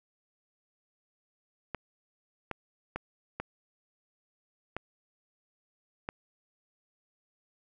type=clicks; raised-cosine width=0.5 ms; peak=-19 dBFS; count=6; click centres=1.747 / 2.513 / 2.96 / 3.4 / 4.766 / 6.089 s; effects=none